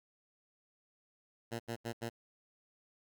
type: tone bursts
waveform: 10% pulse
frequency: 116.54 Hz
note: A#2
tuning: in tune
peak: -29 dBFS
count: 4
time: 1.51-2.098 s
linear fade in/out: 20 ms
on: 87 ms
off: 80 ms
effects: none